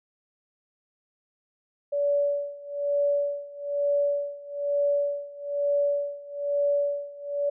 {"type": "tone with tremolo", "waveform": "sine", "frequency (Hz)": 573, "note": "D5", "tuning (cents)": -43, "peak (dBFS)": -20, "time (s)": [1.92, 7.5], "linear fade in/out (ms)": 10, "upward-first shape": "sine", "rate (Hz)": 1.1, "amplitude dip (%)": 90, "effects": []}